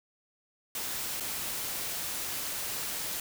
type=noise with dropouts; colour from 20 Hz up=white; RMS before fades=-35 dBFS; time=0.75-3.2 s; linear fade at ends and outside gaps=2 ms; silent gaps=1.2-1.206 s; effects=none